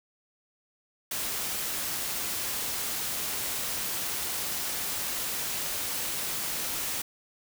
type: noise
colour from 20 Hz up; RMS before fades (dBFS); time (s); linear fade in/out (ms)
white; -32; 1.11-7.02; 5
effects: none